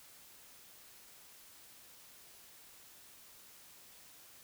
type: silence
effects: white hiss -58 dBFS RMS until 4.43 s